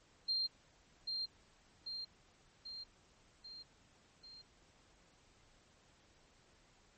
sine tone with echo, 4186 Hz, C8, in tune, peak -33 dBFS, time 0.28-0.47 s, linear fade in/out 10 ms, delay 790 ms, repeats 5, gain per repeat -4 dB, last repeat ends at 4.42 s, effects pink hiss -68 dBFS RMS until 6.97 s + MP3 32 kbps

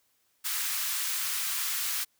white high-pass noise, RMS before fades -31 dBFS, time 0.44-2.05 s, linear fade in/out 20 ms, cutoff 1100 Hz, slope 24 dB/octave, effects white hiss -71 dBFS RMS until 2.19 s

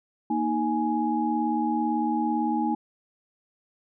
sine tone cluster, 234.6 / 312.5 / 834 Hz, A#3 / D#4 / G#5, +11 / +8 / +7 cents, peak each -27 dBFS, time 0.3-2.75 s, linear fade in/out 5 ms, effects none

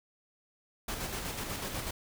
pink noise with tremolo, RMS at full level -36 dBFS, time 0.88-1.91 s, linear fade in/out 5 ms, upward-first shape square, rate 8.1 Hz, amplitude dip 35%, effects none

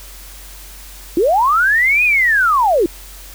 sine linear two-way sweep, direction up then down, 307.8 to 2528 to 307.8 Hz, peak -10 dBFS, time 1.17-2.86 s, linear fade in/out 2 ms, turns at 2.04 s, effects added 46 Hz sine -36 dBFS peak until 3.34 s + white hiss -38 dBFS RMS until 3.34 s

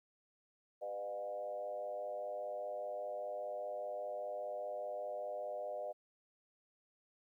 sine tone with frequency modulation, 606 Hz, D#5, 46 cents flat, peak -39 dBFS, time 0.81-5.93 s, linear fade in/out 20 ms, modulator 105 Hz, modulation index 1, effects 13-bit

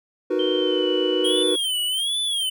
triangle chord, B major seventh, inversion first, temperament equal, 311.1 / 370 / 466.2 / 493.9 Hz, D#4 / F#4 / A#4 / B4, 0 / 0 / 0 / 0 cents, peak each -24 / -21 / -26 / -23 dBFS, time 0.3-1.56 s, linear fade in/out 10 ms
sine tone with pitch glide, 3136 to 2970 Hz, G7 to F#7, 0 to +6 cents, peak -26 dBFS, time 0.39-1.43 s, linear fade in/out 5 ms, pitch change -94 cents, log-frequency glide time 0.57-0.87 s
square tone with vibrato, 3200 Hz, G7, 35 cents sharp, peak -22 dBFS, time 1.24-2.5 s, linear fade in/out 10 ms, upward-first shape sine, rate 1.3 Hz, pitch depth 150 cents each way
effects none

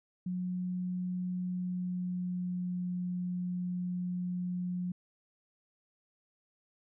sine tone with pitch glide, 181.2 to 179.33 Hz, F#3 to F3, -36 to +46 cents, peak -32 dBFS, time 0.26-4.92 s, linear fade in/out 5 ms, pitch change -18 cents, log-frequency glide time 1.34-2.89 s, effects none

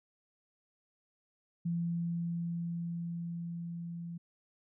sine tone with level ramp, 170 Hz, F3, 46 cents flat, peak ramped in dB -30 to -39 dBFS, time 1.65-4.18 s, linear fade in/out 10 ms, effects none

